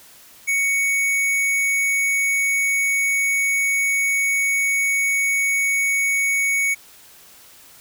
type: tone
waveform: square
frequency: 2228 Hz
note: C#7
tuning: 8 cents sharp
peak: -18 dBFS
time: 0.47-6.75 s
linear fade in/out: 20 ms
effects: white hiss -47 dBFS RMS until 7.8 s